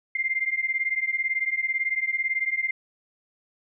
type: beating tone pair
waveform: sine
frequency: 2093 / 2111 Hz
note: C7 / C7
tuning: 0 / +15 cents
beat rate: 18 Hz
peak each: -26 / -27 dBFS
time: 0.15-2.71 s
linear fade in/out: 5 ms
effects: none